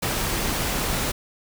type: noise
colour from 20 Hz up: pink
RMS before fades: -25 dBFS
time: 0.02-1.12 s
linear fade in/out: 10 ms
effects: none